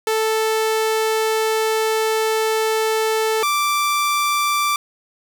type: tone pair in turn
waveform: sawtooth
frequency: 440 / 1173.3 Hz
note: A4 / D6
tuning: 0 / -2 cents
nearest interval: octave + perfect fourth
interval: 1698 cents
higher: second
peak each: -13 dBFS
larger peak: neither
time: 0.07-3.43 / 3.43-4.76 s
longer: first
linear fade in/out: 2 ms
effects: none